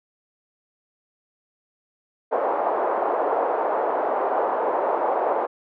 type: band-pass noise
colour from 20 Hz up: white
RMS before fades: -23 dBFS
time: 2.31-5.47 s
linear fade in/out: 20 ms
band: 420 to 900 Hz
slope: 24 dB/octave
effects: none